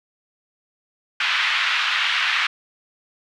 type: band-pass noise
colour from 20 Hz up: white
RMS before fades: -21 dBFS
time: 1.2-2.47 s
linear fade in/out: 5 ms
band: 1200 to 3200 Hz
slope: 24 dB/octave
effects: none